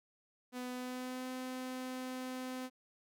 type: tone with pitch glide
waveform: sawtooth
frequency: 249.7 to 256.1 Hz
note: B3 to C4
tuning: +19 to -37 cents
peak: -36 dBFS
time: 0.52-2.7 s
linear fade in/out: 50 ms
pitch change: +44 cents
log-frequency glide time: 0.7-1.28 s
effects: none